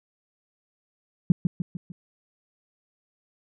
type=tone with echo; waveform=sine; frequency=175 Hz; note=F3; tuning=4 cents sharp; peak=-11 dBFS; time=1.3-1.32 s; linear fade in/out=2 ms; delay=150 ms; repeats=4; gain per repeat=-6 dB; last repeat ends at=1.92 s; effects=none